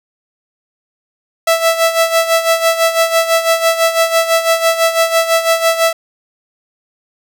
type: tone with tremolo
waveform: sawtooth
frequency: 659.3 Hz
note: E5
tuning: in tune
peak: -4 dBFS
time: 1.47-5.93 s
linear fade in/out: 5 ms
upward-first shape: sine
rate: 6 Hz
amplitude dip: 70%
effects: none